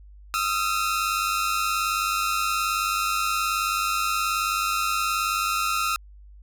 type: tone pair together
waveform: sawtooth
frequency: 1256 / 1354.8 Hz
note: D#6 / E6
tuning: +16 / +47 cents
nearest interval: minor second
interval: 131 cents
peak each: -22 dBFS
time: 0.34-5.96 s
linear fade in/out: 0 ms
effects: added 50 Hz sine -44 dBFS peak until 6.42 s